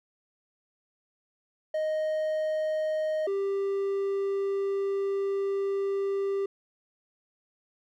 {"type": "tone pair in turn", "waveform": "triangle", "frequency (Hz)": [622.3, 394.4], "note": ["D#5", "G4"], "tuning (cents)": [0, 11], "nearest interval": "minor sixth", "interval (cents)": 789, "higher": "first", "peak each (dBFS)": -24, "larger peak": "neither", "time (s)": [[1.74, 3.27], [3.27, 6.46]], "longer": "second", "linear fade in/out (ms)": 5, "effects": []}